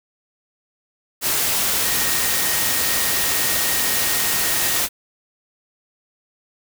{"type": "tone in noise", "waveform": "sine", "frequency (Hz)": 1864.7, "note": "A#6", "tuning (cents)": 0, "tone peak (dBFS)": -30, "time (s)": [1.82, 4.82], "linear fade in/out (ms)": 50, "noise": "white", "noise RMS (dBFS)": -20, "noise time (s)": [1.21, 4.89], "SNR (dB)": -13, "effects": []}